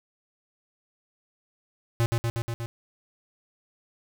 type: tone with echo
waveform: square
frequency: 116.54 Hz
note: A#2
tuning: in tune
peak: -21 dBFS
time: 2-2.06 s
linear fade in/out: 0 ms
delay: 120 ms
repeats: 5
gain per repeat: -2 dB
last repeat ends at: 2.66 s
effects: none